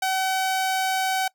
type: tone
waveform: sawtooth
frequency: 759 Hz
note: F#5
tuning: 44 cents sharp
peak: -18 dBFS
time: 0.02-1.28 s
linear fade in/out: 5 ms
effects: noise-tail reverb RT60 0.1 s tail -22 dB re dry